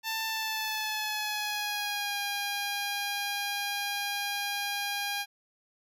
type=tone with pitch glide; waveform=10% pulse; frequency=889 to 810.5 Hz; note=A5 to G#5; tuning=+18 to -42 cents; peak=-22 dBFS; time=0.03-5.26 s; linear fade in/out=50 ms; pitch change=-160 cents; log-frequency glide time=0.26-2.19 s; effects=none

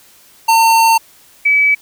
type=tone pair in turn; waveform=square / sine; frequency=906 / 2290 Hz; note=A#5 / D7; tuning=-50 / -44 cents; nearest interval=octave + major third; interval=1606 cents; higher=second; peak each=-8 dBFS; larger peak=neither; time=0.48-0.98 / 1.45-1.75 s; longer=first; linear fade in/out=10 ms; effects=white hiss -46 dBFS RMS until 1.81 s

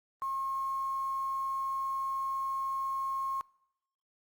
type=tone with quantisation; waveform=sine; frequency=1077 Hz; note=C6; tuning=50 cents sharp; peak=-31 dBFS; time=0.22-3.41 s; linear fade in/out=0 ms; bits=9; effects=noise-tail reverb RT60 0.8 s tail -24 dB re dry + Opus 32 kbps

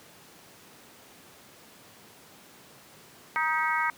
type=harmonic tone with a mistuned harmonic; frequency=314.1 Hz; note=D#4; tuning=16 cents sharp; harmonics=3 / 4 / 5 / 6 / 7; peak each=-29 / -30 / -31 / -32 / -32 dBFS; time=3.36-3.9 s; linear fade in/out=0 ms; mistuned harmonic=6; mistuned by=+42 cents; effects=pink hiss -52 dBFS RMS until 3.97 s + high-pass 150 Hz 12 dB/octave

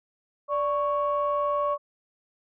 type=tone pair together; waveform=sine; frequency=584.3 / 1108.7 Hz; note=D5 / C#6; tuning=-9 / 0 cents; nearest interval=major seventh; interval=1109 cents; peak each=-25 dBFS; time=0.48-1.78 s; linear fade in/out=50 ms; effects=tanh soft clip ceiling -16 dBFS

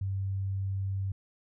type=tone; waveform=sine; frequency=97 Hz; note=G2; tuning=18 cents flat; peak=-29 dBFS; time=0.01-1.12 s; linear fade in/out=5 ms; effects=none

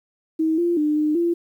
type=tone with pitch steps; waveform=sine; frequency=318.8 / 345.1 / 300.8 / 303.5 / 341.8 Hz; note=D#4 / F4 / D4 / D#4 / F4; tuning=+42 / -21 / +42 / -43 / -37 cents; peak=-17 dBFS; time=0.39-1.34 s; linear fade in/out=10 ms; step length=190 ms; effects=9-bit

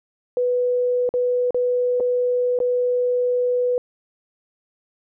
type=tone with dropouts; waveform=sine; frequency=493.9 Hz; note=B4; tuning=in tune; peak=-17 dBFS; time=0.37-3.78 s; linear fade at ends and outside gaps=1 ms; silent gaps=1.091-1.139 / 1.507-1.545 / 2-2.005 / 2.589-2.602 s; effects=none

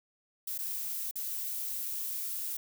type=noise with dropouts; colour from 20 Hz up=violet; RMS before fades=-36 dBFS; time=0.47-2.57 s; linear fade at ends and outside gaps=5 ms; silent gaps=0.579-0.587 / 1.112-1.156 s; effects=none

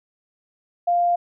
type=tone; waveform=sine; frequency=698.5 Hz; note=F5; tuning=in tune; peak=-16 dBFS; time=0.87-1.16 s; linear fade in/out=10 ms; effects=none

